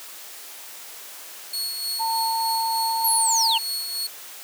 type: tone with tremolo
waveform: sawtooth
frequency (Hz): 4356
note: C#8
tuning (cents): -31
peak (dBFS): -22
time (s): 1.53-4.07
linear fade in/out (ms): 5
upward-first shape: sine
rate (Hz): 3.3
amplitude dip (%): 40
type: tone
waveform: sine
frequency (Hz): 904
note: A5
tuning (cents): +47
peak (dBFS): -22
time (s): 1.99-3.59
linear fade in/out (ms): 20
type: linear sweep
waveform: sine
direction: down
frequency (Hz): 11990 to 2659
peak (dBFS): -19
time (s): 3.04-3.58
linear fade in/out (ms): 5
effects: white hiss -40 dBFS RMS until 4.43 s + high-pass 400 Hz 12 dB/octave